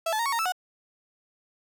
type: tone with pitch steps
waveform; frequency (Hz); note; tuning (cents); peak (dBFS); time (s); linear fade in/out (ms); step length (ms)
35% pulse; 660 / 866 / 930 / 1110 / 927 / 1317 / 734; E5 / A5 / A#5 / C#6 / A#5 / E6 / F#5; +2 / -28 / -4 / +2 / -10 / -2 / -14; -23; 0.06-0.522; 5; 66
effects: none